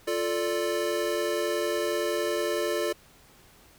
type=chord; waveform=square; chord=D minor; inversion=first; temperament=equal; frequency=349.2 / 440 / 587.3 Hz; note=F4 / A4 / D5; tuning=0 / 0 / 0 cents; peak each=-31 dBFS; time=0.07-2.93 s; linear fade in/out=10 ms; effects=pink hiss -56 dBFS RMS until 3.78 s